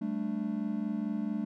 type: chord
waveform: triangle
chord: G suspended second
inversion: none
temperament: just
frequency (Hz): 196 / 220.5 / 294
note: G3 / A3 / D4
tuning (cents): 0 / +4 / +2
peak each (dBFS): -34 / -31 / -35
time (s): 0.01-1.45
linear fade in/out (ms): 10
effects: none